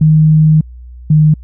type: tone pair in turn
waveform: sine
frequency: 155.56 / 153.51 Hz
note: D#3 / D#3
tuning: 0 / -23 cents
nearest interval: unison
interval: 23 cents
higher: first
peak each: -4 dBFS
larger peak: neither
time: 0.01-0.61 / 1.1-1.34 s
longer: first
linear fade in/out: 5 ms
effects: added 61 Hz sine -29 dBFS peak until 1.43 s